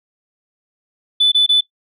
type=tone bursts; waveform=sine; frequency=3491 Hz; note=A7; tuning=14 cents flat; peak=-8 dBFS; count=3; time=1.2-1.61 s; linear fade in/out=10 ms; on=120 ms; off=25 ms; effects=noise-tail reverb RT60 0.1 s tail -18 dB re dry + tanh soft clip ceiling -6 dBFS